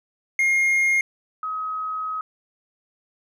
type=tone pair in turn; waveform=triangle / sine; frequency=2135 / 1269.5 Hz; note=C7 / D#6; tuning=+34 / +34 cents; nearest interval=major sixth; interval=900 cents; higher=first; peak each=-15 / -25 dBFS; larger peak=first; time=0.39-1.01 / 1.43-2.21 s; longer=second; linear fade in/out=2 ms; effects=none